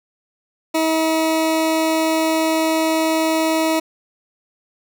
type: tone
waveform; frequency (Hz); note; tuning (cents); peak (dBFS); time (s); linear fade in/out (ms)
20% pulse; 320.2; D#4; +50; -11; 0.74-3.8; 10
effects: none